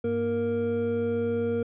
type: tone cluster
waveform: triangle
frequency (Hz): 100.4 / 235.2 / 466.5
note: G2 / A#3 / A#4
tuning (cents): +42 / +16 / +1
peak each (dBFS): -33 / -28 / -24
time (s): 0.04-1.63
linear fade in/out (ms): 5
effects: resampled to 8000 Hz